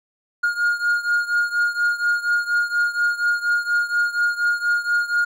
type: beating tone pair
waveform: triangle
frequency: 1423 / 1427.2 Hz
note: F6 / F6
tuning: +32 / +37 cents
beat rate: 4.2 Hz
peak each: -18 / -21 dBFS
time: 0.43-5.25 s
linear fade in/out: 10 ms
effects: none